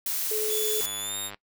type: noise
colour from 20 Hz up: blue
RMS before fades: -29 dBFS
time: 0.06-0.86 s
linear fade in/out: 2 ms
type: tone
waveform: sine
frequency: 429.9 Hz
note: A4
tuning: 40 cents flat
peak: -28 dBFS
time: 0.31-0.81 s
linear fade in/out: 5 ms
type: tone with pitch glide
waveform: 15% pulse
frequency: 3451 to 3699 Hz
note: A7 to A#7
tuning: -34 to -14 cents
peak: -24 dBFS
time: 0.48-1.31 s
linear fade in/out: 50 ms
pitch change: +120 cents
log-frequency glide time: 0.99-1.17 s
type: click train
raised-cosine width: 0.3 ms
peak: -23 dBFS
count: 55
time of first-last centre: 0.81-1.345 s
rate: 101 Hz
effects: noise-tail reverb RT60 0.1 s tail -21 dB re dry